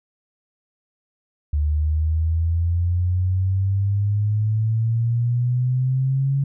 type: exponential sweep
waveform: sine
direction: up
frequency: 73.42 to 139.3 Hz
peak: -17 dBFS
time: 1.53-6.44 s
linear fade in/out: 5 ms
effects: none